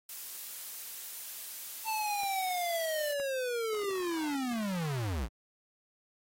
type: noise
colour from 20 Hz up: blue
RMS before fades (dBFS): -42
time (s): 0.09-3.13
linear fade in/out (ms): 2
type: linear sweep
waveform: square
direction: down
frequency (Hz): 895 to 49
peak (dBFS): -32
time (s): 1.84-5.29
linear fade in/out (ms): 50
type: clicks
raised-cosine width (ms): 0.5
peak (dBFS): -33 / -30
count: 2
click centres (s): 2.234 / 3.199
effects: AAC 48 kbps